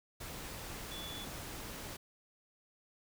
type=tone in noise; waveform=sine; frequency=3443 Hz; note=A7; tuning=38 cents flat; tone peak=-45 dBFS; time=0.91-1.25 s; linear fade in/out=10 ms; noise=pink; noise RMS=-45 dBFS; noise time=0.2-1.97 s; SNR=-3 dB; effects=none